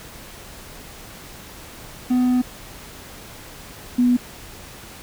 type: tone pair in turn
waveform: triangle / sine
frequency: 250 / 245.8 Hz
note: B3 / B3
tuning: +21 / -8 cents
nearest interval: unison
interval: 29 cents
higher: first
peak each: -13 dBFS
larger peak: neither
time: 2.1-2.42 / 3.98-4.17 s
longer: first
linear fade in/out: 10 ms
effects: pink hiss -40 dBFS RMS until 5.02 s